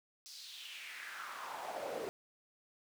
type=noise with high-pass filter sweep; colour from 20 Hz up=brown; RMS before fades=-45 dBFS; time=0.26-2.09 s; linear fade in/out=0 ms; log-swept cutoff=5200 to 420 Hz; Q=3.4; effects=none